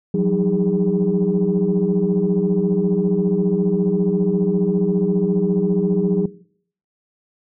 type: tone cluster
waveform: sine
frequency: 175 / 189.7 / 312.1 / 408.6 Hz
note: F3 / F#3 / D#4 / G#4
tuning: +4 / +43 / +5 / -28 cents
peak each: -19 / -19 / -27 / -21 dBFS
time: 0.14-6.26 s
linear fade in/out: 5 ms
effects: noise-tail reverb RT60 0.6 s tail -19 dB re dry + tanh soft clip ceiling -8 dBFS